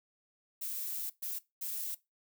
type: noise bursts at uneven times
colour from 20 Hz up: violet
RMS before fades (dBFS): -38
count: 3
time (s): 0.61-1.1 / 1.22-1.39 / 1.61-1.95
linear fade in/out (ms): 10
effects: noise-tail reverb RT60 0.2 s tail -19 dB re dry